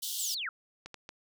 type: high-pass noise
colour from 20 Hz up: pink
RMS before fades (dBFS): -36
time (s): 0.02-0.35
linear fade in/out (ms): 10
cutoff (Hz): 3000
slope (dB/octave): 96
type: linear sweep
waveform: sine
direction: down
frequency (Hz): 8160 to 1246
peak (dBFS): -33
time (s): 0.19-0.49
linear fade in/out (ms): 2
type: clicks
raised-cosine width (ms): 0.2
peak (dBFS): -26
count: 3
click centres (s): 0.86 / 0.943 / 1.091
effects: none